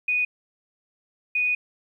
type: tone pair in turn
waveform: sine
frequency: 2478 / 2478 Hz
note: D#7 / D#7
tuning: -8 / -8 cents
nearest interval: unison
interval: 0 cents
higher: neither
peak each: -20 dBFS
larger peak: neither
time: 0.08-0.25 / 1.35-1.55 s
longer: second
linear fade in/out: 5 ms
effects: 10-bit